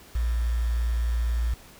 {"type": "tone with quantisation", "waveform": "sine", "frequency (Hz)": 58.27, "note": "A#1", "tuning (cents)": 0, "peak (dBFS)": -22, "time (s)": [0.15, 1.54], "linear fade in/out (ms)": 5, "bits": 7, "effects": ["pink hiss -50 dBFS RMS until 1.79 s"]}